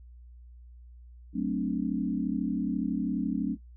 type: chord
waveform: sine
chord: D dominant seventh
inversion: first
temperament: equal with one note detuned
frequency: 185 / 219.1 / 261.6 / 293.7 Hz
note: F#3 / A3 / C4 / D4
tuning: 0 / -7 / 0 / 0 cents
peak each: -32 dBFS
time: 1.33-3.57 s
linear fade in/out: 50 ms
effects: noise-tail reverb RT60 0.1 s tail -17 dB re dry + added 60 Hz sine -47 dBFS peak until 3.76 s